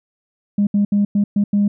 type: tone bursts at uneven times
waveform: sine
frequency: 203.7 Hz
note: G#3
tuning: 33 cents flat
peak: -11 dBFS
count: 6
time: 0.58-0.67 / 0.74-0.85 / 0.92-1.05 / 1.15-1.24 / 1.36-1.44 / 1.53-1.68 s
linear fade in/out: 5 ms
effects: tanh soft clip ceiling -9 dBFS